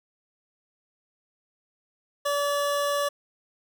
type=tone; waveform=25% pulse; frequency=574 Hz; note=D5; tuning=40 cents flat; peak=-20 dBFS; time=2.25-3.09 s; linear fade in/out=10 ms; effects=none